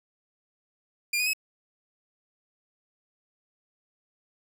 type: tone with pitch steps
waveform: sawtooth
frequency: 2400 / 2482 / 2566 Hz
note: D7 / D#7 / E7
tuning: +37 / -5 / -47 cents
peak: -21 dBFS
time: 1.13-1.334 s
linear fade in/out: 5 ms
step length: 68 ms
effects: 9-bit